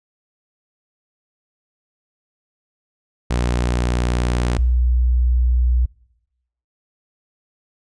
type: tone pair in turn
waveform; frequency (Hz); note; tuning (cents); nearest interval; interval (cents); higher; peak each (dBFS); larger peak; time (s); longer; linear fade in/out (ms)
sawtooth / sine; 60.4 / 61.17; B1 / B1; -38 / -16; unison; 22; second; -13; neither; 3.3-4.58 / 4.58-5.86; neither; 10
effects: noise-tail reverb RT60 0.9 s tail -24 dB re dry + resampled to 22050 Hz